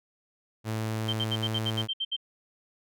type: tone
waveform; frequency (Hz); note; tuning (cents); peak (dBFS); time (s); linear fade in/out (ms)
sawtooth; 110; A2; 0; -25; 0.64-1.88; 50
type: tone bursts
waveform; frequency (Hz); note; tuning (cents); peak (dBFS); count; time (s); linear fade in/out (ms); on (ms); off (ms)
sine; 3136; G7; 0; -27; 10; 1.08-2.165; 10; 50; 65
effects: none